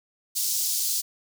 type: high-pass noise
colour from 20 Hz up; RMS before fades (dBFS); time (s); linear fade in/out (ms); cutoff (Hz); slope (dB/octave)
pink; -26; 0.35-1.02; 20; 4700; 24
effects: none